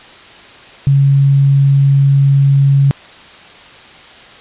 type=tone; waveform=sine; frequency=138.59 Hz; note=C#3; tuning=in tune; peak=-6 dBFS; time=0.87-2.91 s; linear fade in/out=0 ms; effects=white hiss -37 dBFS RMS until 4.4 s + resampled to 8000 Hz